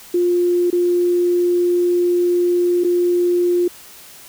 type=tone with dropouts; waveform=sine; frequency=352.3 Hz; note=F4; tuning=15 cents sharp; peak=-13 dBFS; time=0.14-3.68 s; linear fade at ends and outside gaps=5 ms; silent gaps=0.703-0.727 / 2.838-2.845 s; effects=white hiss -41 dBFS RMS until 4.28 s